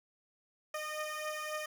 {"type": "beating tone pair", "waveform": "15% pulse", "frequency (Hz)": [611, 614.7], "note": ["D#5", "D#5"], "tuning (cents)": [-32, -21], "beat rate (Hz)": 3.7, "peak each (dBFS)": [-32, -36], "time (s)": [0.74, 1.66], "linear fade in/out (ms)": 5, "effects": []}